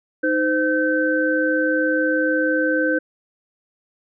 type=tone cluster; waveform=sine; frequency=311.1 / 515 / 1539 Hz; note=D#4 / C5 / G6; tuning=0 / -28 / -32 cents; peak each=-21 dBFS; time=0.23-2.99 s; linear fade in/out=10 ms; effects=none